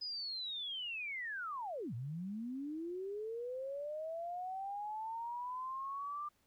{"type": "linear two-way sweep", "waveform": "sine", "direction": "down then up", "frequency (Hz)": [5040, 110, 1195], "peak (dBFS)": -39, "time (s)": [0.01, 6.29], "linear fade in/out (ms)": 10, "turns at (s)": 1.94, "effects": ["pink hiss -75 dBFS RMS until 6.46 s"]}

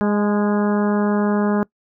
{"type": "harmonic tone with a mistuned harmonic", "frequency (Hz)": 206.4, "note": "G#3", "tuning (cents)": -10, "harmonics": [1, 2, 3, 4, 5, 6, 7, 8], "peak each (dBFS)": [-17, -23, -27, -29, -31, -33, -34, -35], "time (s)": [0.01, 1.63], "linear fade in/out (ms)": 0, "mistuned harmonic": 4, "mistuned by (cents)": 25, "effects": ["noise-tail reverb RT60 0.1 s tail -23 dB re dry"]}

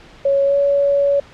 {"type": "tone with pitch glide", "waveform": "sine", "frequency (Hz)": [554.4, 564.1], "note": ["C#5", "C#5"], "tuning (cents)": [0, 30], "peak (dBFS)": -12, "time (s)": [0.25, 1.2], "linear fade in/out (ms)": 5, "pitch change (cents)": 30, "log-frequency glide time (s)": [0.45, 0.56], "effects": ["pink hiss -43 dBFS RMS until 1.33 s", "low-pass 4000 Hz 12 dB/octave"]}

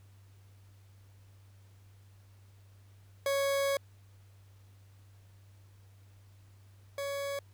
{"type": "tone pair in turn", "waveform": "40% pulse", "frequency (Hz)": [554.4, 559.9], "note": ["C#5", "C#5"], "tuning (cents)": [0, 17], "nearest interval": "unison", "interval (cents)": 17, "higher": "second", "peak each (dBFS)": [-27, -33], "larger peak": "first", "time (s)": [[3.26, 3.77], [6.98, 7.39]], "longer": "first", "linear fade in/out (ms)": 2, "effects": ["added 98 Hz sine -55 dBFS peak until 7.53 s", "pink hiss -68 dBFS RMS until 7.53 s"]}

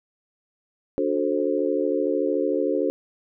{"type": "chord", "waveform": "sine", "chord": "D dominant seventh", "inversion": "none", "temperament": "just", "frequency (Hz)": [293.7, 367.1, 440.5, 528.6], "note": ["D4", "F#4", "A4", "C5"], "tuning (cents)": [0, -14, 2, 18], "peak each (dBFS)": -26, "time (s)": [0.98, 2.9], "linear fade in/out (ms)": 0, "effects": []}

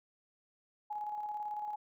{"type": "tone with tremolo", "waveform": "sine", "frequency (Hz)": 839, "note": "G#5", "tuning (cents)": 17, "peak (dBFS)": -35, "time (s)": [0.9, 1.76], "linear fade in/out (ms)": 10, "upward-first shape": "square", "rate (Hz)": 18, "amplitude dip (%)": 35, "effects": []}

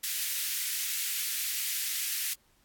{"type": "high-pass noise", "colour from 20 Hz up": "white", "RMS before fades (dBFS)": -32, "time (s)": [0.03, 2.34], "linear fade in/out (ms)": 10, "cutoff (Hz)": 1800, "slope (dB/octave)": 24, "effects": ["pink hiss -67 dBFS RMS until 2.64 s", "AAC 64 kbps"]}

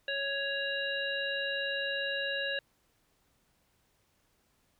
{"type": "harmonic tone with a mistuned harmonic", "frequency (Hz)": 554.4, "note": "C#5", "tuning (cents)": 0, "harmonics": [1, 3, 5, 7], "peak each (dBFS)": [-37, -34, -37, -40], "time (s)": [0.08, 2.59], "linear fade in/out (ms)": 2, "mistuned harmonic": 5, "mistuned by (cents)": 17, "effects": ["pink hiss -72 dBFS RMS until 4.79 s"]}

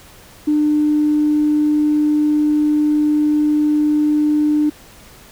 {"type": "tone with tanh clipping", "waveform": "triangle", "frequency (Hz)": 300, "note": "D4", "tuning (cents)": 37, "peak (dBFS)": -12, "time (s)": [0.47, 4.7], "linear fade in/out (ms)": 10, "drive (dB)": 4, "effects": ["pink hiss -43 dBFS RMS until 5.31 s"]}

